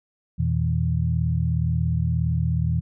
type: tone cluster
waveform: sine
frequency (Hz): 82.5 / 119.5 / 161.4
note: E2 / A#2 / E3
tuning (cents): +2 / +43 / -36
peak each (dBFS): -24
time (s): 0.38-2.81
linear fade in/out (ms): 20
effects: none